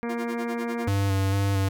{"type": "harmonic tone", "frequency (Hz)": 235.2, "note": "A#3", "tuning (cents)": 16, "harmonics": [1, 2, 3, 4, 5, 6, 7, 8, 9, 10], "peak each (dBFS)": [-29, -32, -40, -40, -42, -46, -42, -48, -44, -47], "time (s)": [0.03, 0.88], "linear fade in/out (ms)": 0}
{"type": "tone with tremolo", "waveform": "sawtooth", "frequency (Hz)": 349.2, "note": "F4", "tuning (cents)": 0, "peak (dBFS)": -29, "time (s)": [0.09, 0.86], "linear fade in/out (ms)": 5, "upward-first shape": "sine", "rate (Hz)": 10, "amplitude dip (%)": 100}
{"type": "tone with vibrato", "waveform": "square", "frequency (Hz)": 98, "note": "G2", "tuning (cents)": 0, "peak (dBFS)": -22, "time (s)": [0.87, 1.69], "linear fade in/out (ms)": 10, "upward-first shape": "square", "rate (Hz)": 2.2, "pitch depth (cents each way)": 19}
{"effects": []}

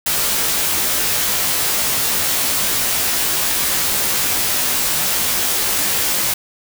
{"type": "noise with comb filter", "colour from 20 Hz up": "white", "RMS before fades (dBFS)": -18, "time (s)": [0.06, 6.34], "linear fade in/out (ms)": 5, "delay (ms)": 17, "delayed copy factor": -0.9, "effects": []}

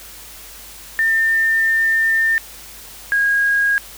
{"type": "tone pair in turn", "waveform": "sine", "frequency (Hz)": [1802, 1636.8], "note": ["A6", "G#6"], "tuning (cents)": [41, -26], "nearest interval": "major second", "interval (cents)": 167, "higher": "first", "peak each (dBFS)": -13, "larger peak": "neither", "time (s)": [[0.99, 2.38], [3.12, 3.78]], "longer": "first", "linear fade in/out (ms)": 0, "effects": ["added 50 Hz sine -46 dBFS peak until 3.97 s", "white hiss -38 dBFS RMS until 3.97 s"]}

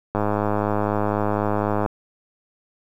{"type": "click train", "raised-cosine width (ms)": 1, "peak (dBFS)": -8, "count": 179, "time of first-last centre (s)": [0.15, 1.862], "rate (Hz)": 104, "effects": ["8-bit"]}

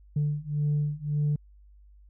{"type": "beating tone pair", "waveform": "sine", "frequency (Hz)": [146.83, 148.63], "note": ["D3", "D3"], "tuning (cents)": [0, 21], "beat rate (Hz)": 1.8, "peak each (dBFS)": [-27, -26], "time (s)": [0.16, 1.36], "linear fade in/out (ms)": 5, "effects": ["tanh soft clip ceiling -20 dBFS", "added 50 Hz sine -51 dBFS peak until 2.09 s"]}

